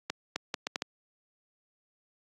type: accelerating click train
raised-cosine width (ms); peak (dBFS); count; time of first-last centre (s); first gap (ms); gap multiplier
0.2; -13; 6; 0.1-0.821; 260; 0.7
effects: high-pass 200 Hz 12 dB/octave + Opus 48 kbps